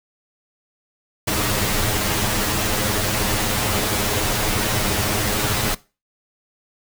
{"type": "noise with comb filter", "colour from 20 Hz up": "pink", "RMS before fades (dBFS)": -21, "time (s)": [1.27, 5.75], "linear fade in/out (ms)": 10, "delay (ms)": 9.5, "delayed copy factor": 0.95, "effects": ["noise-tail reverb RT60 0.3 s tail -20 dB re dry"]}